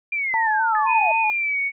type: linear sweep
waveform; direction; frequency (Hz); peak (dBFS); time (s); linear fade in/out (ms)
sine; down; 2408 to 622.3; -21; 0.12-1.12; 5
type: tone with vibrato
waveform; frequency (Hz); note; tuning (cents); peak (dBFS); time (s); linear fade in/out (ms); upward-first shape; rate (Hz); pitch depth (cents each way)
sine; 880; A5; 0; -19; 0.34-1.3; 0; square; 3.9; 36
type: tone with exponential decay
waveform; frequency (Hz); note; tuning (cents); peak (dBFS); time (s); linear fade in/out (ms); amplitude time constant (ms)
sine; 1733; A6; -27; -23; 0.75-1.26; 1; 110
type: tone with pitch glide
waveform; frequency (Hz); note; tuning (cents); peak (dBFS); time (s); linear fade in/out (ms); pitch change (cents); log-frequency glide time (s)
sine; 2489 to 2230; D#7 to C#7; 0 to +10; -20; 0.86-1.72; 50; -190; 1.21-1.6
effects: none